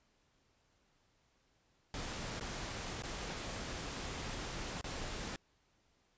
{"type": "noise with dropouts", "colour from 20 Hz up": "pink", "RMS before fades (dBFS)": -42, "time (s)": [1.94, 5.36], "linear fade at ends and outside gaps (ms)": 1, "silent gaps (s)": [[2.398, 2.409], [3.022, 3.035], [4.812, 4.842]], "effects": ["pink hiss -74 dBFS RMS until 6.17 s", "resampled to 16000 Hz"]}